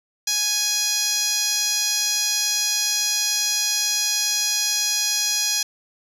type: tone with band-pass filter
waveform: 10% pulse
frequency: 830.6 Hz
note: G#5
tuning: in tune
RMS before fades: -22 dBFS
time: 0.27-5.63 s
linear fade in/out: 5 ms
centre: 6800 Hz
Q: 2.7
effects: none